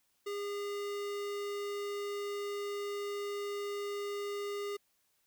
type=tone with notch filter; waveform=square; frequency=406.8 Hz; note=G#4; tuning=36 cents flat; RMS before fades=-38 dBFS; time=0.26-4.77 s; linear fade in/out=10 ms; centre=11000 Hz; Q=1.8; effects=white hiss -75 dBFS RMS until 5.26 s